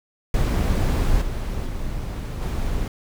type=noise with level steps; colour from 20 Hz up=brown; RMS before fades=-19 / -26 / -28 / -24 dBFS; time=0.34-2.88 s; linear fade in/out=2 ms; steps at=1.21 / 1.66 / 2.41 s; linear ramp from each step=10 ms; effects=none